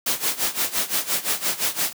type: noise with tremolo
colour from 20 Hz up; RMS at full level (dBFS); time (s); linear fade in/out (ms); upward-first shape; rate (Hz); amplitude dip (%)
white; -21; 0.06-1.93; 5; sine; 5.8; 85
effects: high-pass 150 Hz 12 dB/octave